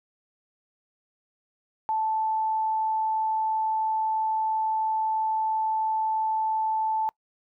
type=tone; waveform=sine; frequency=877 Hz; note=A5; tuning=6 cents flat; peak=-23 dBFS; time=1.89-7.09 s; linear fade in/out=0 ms; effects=noise-tail reverb RT60 0.1 s tail -25 dB re dry